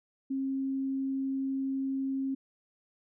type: tone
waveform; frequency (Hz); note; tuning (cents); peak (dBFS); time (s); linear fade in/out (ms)
sine; 268.8; C4; +47; -29; 0.3-2.35; 10
effects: none